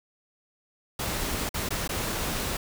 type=noise with dropouts; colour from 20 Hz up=pink; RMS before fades=-30 dBFS; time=0.99-2.57 s; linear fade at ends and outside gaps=5 ms; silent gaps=1.492-1.541 / 1.69-1.705 / 1.877-1.891 s; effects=none

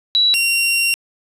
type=tone pair in turn; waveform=sine / sawtooth; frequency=3919 / 2754 Hz; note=B7 / F7; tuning=-14 / -25 cents; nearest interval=tritone; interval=611 cents; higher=first; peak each=-11 dBFS; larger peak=neither; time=0.15-0.34 / 0.34-0.94 s; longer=second; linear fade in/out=0 ms; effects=resampled to 32000 Hz + 8-bit

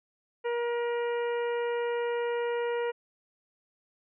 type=harmonic tone; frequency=475 Hz; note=A#4; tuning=33 cents sharp; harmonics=1 / 2 / 3 / 4 / 5 / 6; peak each=-28 / -37 / -42 / -42 / -46 / -48 dBFS; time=0.44-2.92 s; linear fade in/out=20 ms; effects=none

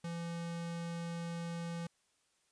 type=tone; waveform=square; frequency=169.2 Hz; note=E3; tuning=45 cents sharp; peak=-39 dBFS; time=0.04-1.87 s; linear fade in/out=5 ms; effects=white hiss -75 dBFS RMS until 2.51 s + resampled to 22050 Hz

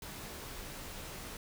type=noise with comb filter; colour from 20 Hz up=pink; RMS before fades=-45 dBFS; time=0.02-1.37 s; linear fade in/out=2 ms; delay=18 ms; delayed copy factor=-0.5; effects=none

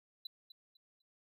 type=tone with echo; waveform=triangle; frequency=3994 Hz; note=B7; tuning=19 cents sharp; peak=-39 dBFS; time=0.25-0.27 s; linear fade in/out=5 ms; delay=250 ms; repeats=3; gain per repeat=-12 dB; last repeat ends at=1.02 s; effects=none

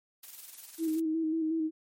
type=noise with tremolo; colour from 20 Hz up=blue; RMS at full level=-45 dBFS; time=0.23-1 s; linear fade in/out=5 ms; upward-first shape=square; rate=20 Hz; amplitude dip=45%
type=tone with vibrato; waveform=sine; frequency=320 Hz; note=D#4; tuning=49 cents sharp; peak=-27 dBFS; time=0.78-1.71 s; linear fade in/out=50 ms; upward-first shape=square; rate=5.5 Hz; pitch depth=30 cents each way
effects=MP3 64 kbps

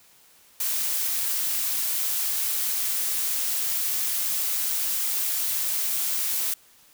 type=noise; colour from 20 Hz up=blue; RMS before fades=-26 dBFS; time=0.6-6.54 s; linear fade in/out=5 ms; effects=white hiss -56 dBFS RMS until 6.93 s

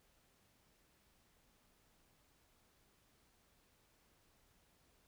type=silence; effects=pink hiss -73 dBFS RMS until 5.07 s

